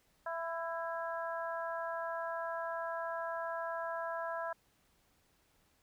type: harmonic tone with a mistuned harmonic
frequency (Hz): 332.8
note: E4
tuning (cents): +17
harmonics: 2 / 3 / 4 / 5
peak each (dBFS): -39 / -41 / -44 / -44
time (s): 0.26-4.53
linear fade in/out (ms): 5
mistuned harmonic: 5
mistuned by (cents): -24
effects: pink hiss -72 dBFS RMS until 5.82 s